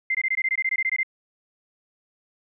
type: tone bursts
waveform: sine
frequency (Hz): 2086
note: C7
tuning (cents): -6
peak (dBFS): -20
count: 14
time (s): 0.1-1.032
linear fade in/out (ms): 5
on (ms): 48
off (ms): 20
effects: none